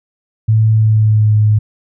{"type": "tone with pitch glide", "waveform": "sine", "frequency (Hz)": [110, 106.62], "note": ["A2", "G#2"], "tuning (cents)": [0, 46], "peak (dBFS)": -7, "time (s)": [0.48, 1.59], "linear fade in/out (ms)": 10, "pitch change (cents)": -54, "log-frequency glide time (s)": [0.71, 1.34], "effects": []}